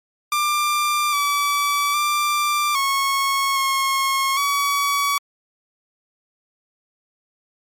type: tone with pitch steps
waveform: sawtooth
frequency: 1189 / 1151 / 1182 / 1097 / 1084 / 1134 Hz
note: D6 / D6 / D6 / C#6 / C#6 / C#6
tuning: +21 / -35 / +11 / -18 / -39 / +39 cents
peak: -14 dBFS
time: 0.32-5.18 s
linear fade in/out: 2 ms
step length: 810 ms
effects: MP3 64 kbps